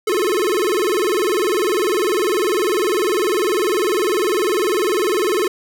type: tone with vibrato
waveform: square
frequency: 392 Hz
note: G4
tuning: in tune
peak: -16 dBFS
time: 0.07-5.48 s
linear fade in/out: 5 ms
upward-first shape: square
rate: 20 Hz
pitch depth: 170 cents each way
effects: none